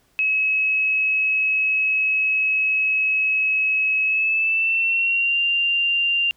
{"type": "tone with pitch glide", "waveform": "sine", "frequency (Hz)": [2569, 2785], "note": ["E7", "F7"], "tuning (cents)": [-45, -5], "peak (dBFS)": -17, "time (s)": [0.19, 6.31], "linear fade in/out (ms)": 0, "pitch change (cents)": 140, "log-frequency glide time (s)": [4.04, 5.38], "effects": ["pink hiss -62 dBFS RMS until 6.36 s"]}